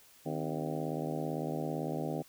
harmonic tone with a mistuned harmonic, 77.78 Hz, D#2, in tune, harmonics 2 / 3 / 4 / 5 / 6 / 7 / 8 / 9 / 10, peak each -38 / -40 / -41 / -42 / -43 / -43 / -44 / -45 / -45 dBFS, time 0.25-2.23 s, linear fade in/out 20 ms, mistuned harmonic 3, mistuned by +140 cents, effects white hiss -60 dBFS RMS until 2.28 s

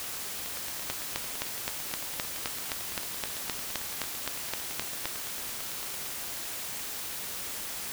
two click trains, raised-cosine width 0.2 ms, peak -12 / -22 dBFS, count 17 / 50, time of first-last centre 0.9-5.056 / 0.46-5.941 s, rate 3.85 / 8.94 Hz, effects white hiss -37 dBFS RMS until 7.92 s

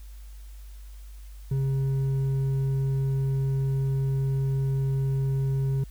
sine tone with hard clipping, 135.1 Hz, C#3, 44 cents flat, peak -24 dBFS, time 1.51-5.84 s, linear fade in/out 5 ms, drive 4 dB, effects added 50 Hz sine -40 dBFS peak until 5.9 s + white hiss -58 dBFS RMS until 5.9 s

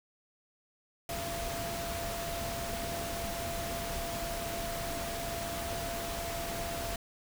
sine tone in noise, 680 Hz, F5, 46 cents flat, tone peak -38 dBFS, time 1.09-6.96 s, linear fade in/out 2 ms, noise pink, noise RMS -38 dBFS, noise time 1.09-6.96 s, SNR -3 dB, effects none

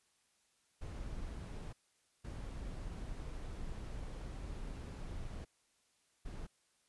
brown noise bursts at uneven times, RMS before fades -44 dBFS, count 3, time 0.81-1.73 / 2.24-5.45 / 6.25-6.47 s, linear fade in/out 10 ms, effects white hiss -75 dBFS RMS until 6.88 s + resampled to 24000 Hz

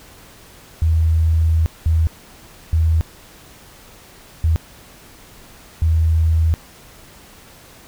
sine tone bursts at uneven times, 80.8 Hz, E2, 34 cents flat, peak -12 dBFS, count 5, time 0.82-1.66 / 1.86-2.07 / 2.73-3.01 / 4.44-4.56 / 5.82-6.54 s, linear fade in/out 0 ms, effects pink hiss -44 dBFS RMS until 7.87 s

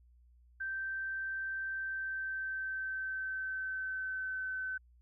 sine tone with pitch glide, 1560 to 1524.4 Hz, G6 to G6, -9 to -49 cents, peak -35 dBFS, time 0.6-4.78 s, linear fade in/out 10 ms, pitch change -40 cents, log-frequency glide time 1.71-4.49 s, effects added 60 Hz sine -60 dBFS peak until 5.01 s

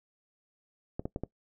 clicks, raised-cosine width 2 ms, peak -20 dBFS, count 4, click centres 0.995 / 1.055 / 1.161 / 1.236 s, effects noise-tail reverb RT60 0.1 s tail -20 dB re dry

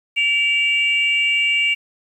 sine tone pair together, 2304 / 2791 Hz, D7 / F7, -34 / -2 cents, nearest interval minor third, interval 332 cents, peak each -17 dBFS, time 0.16-1.75 s, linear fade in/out 20 ms, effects tanh soft clip ceiling -8 dBFS + 8-bit

